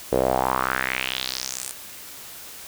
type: tone with band-pass filter sweep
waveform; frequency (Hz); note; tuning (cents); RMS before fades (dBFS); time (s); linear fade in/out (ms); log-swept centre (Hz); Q
sawtooth; 64.5; C2; -24; -25; 0.12-1.71; 0; 470 to 9500; 3.5
effects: white hiss -40 dBFS RMS until 2.67 s